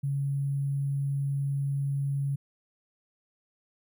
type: tone with sample-and-hold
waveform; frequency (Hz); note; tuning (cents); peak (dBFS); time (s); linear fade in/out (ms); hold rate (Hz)
sine; 139.5; C#3; +11; -26; 0.03-2.36; 10; 11025
effects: none